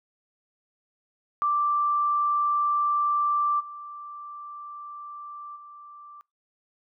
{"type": "tone with level steps", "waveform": "sine", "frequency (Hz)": 1174.7, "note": "D6", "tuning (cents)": 0, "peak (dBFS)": [-21, -37, -43], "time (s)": [1.42, 6.21], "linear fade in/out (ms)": 0, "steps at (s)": [3.59, 5.55], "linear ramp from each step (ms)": 20, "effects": ["noise-tail reverb RT60 0.2 s tail -23 dB re dry"]}